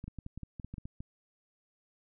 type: clicks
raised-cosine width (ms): 5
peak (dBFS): -29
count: 12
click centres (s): 0.041 / 0.08 / 0.187 / 0.264 / 0.376 / 0.433 / 0.598 / 0.646 / 0.74 / 0.782 / 0.855 / 1.005
effects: none